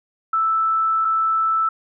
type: tone pair in turn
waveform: sine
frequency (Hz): 1318.5 / 1318.5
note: E6 / E6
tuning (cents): 0 / 0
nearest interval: unison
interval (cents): 0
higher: neither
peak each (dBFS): -16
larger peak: neither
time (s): 0.33-1.05 / 1.05-1.69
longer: first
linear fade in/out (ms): 5
effects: none